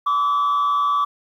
sine tone with frequency modulation, 1150 Hz, D6, 37 cents flat, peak -14 dBFS, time 0.06-1.05 s, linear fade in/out 10 ms, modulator 128 Hz, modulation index 0.44, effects tanh soft clip ceiling -15 dBFS + 9-bit

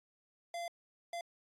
square tone bursts at uneven times, 687 Hz, F5, 29 cents flat, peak -39 dBFS, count 2, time 0.54-0.68 / 1.13-1.21 s, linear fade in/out 2 ms, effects low-pass 10000 Hz 12 dB/octave + AAC 64 kbps

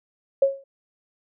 sine tone with exponential decay, 547 Hz, C#5, 23 cents flat, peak -11 dBFS, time 0.42-0.64 s, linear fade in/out 5 ms, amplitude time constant 47 ms, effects none

